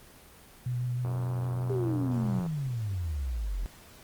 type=tone with vibrato; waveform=sine; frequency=123.47 Hz; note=B2; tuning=in tune; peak=-28 dBFS; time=0.66-2.4 s; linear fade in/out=5 ms; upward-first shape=triangle; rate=6.5 Hz; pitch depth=21 cents each way
type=click train; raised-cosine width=1 ms; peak=-27 dBFS; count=130; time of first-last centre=1.05-2.463 s; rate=91.3 Hz
type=exponential sweep; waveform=sine; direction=down; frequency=407.3 to 41.2 Hz; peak=-29 dBFS; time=1.7-3.66 s; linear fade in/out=0 ms
effects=pink hiss -53 dBFS RMS until 4.03 s + Opus 24 kbps